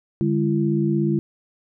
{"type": "tone cluster", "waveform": "sine", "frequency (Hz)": [147.5, 204.4, 337.6], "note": ["D3", "G#3", "E4"], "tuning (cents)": [8, -27, 41], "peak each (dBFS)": -22, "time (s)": [0.21, 1.19], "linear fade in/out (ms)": 0, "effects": []}